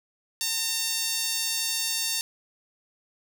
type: tone with high-pass filter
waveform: sawtooth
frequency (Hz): 909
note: A#5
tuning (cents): -44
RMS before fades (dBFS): -28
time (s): 0.41-2.21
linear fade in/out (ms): 0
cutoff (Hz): 4600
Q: 1.1
effects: none